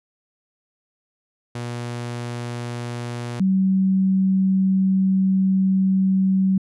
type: tone pair in turn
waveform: sawtooth / sine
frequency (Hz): 120 / 190.49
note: B2 / G3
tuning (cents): -49 / -49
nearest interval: minor sixth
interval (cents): 800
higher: second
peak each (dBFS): -23 / -15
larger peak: second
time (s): 1.55-3.4 / 3.4-6.58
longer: second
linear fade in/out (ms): 5
effects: resampled to 24000 Hz

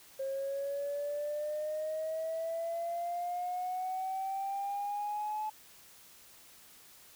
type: exponential sweep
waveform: sine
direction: up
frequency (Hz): 536 to 862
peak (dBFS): -32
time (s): 0.19-5.5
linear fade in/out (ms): 10
effects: tanh soft clip ceiling -29 dBFS + white hiss -57 dBFS RMS until 7.15 s

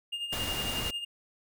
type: tone with tremolo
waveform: triangle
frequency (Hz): 2825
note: F7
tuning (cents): +19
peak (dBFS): -29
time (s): 0.12-1.05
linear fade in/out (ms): 10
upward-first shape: sine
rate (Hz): 11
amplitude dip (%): 60
type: noise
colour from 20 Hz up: pink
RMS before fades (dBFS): -35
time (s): 0.32-0.91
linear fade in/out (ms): 10
effects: none

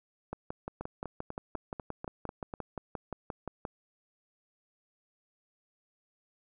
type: two click trains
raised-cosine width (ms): 1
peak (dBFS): -22 / -24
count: 20 / 8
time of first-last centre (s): 0.33-3.652 / 0.81-2.538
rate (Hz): 5.72 / 4.05
effects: none

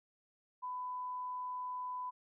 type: tone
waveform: sine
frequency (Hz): 1000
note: B5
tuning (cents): +21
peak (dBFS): -38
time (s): 0.62-2.11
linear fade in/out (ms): 20
effects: none

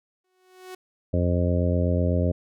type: tone with exponential growth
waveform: sawtooth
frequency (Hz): 370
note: F#4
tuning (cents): 0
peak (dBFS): -31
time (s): 0.24-0.75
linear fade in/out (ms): 5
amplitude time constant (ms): 110
type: harmonic tone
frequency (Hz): 88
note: F2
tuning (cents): +14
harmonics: 1 / 2 / 3 / 4 / 5 / 6 / 7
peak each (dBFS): -22 / -27 / -29 / -34 / -33 / -30 / -31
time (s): 1.13-2.32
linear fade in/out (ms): 10
effects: none

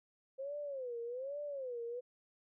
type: tone with vibrato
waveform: sine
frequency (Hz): 523.3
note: C5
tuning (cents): 0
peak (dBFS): -39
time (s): 0.38-2.01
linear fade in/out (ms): 20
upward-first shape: sine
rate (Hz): 1.2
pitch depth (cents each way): 200
effects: none

